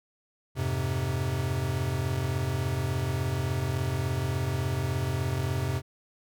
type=chord; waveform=square; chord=F minor; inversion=none; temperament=equal; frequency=87.31 / 103.83 / 130.81 Hz; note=F2 / Ab2 / C3; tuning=0 / 0 / 0 cents; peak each=-33 / -34 / -30 dBFS; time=0.55-5.82 s; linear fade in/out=50 ms; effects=none